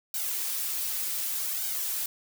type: noise with flanger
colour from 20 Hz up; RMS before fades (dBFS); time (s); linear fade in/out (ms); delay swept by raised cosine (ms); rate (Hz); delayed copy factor
blue; -31; 0.14-2.06; 2; 1.3 to 6.9; 0.66; +0.95
effects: none